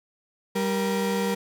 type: tone pair together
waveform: 35% pulse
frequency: 196 / 472 Hz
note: G3 / A#4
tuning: 0 / +22 cents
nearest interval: octave + minor third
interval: 1522 cents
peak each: -24 / -25 dBFS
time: 0.55-1.35 s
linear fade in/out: 10 ms
effects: none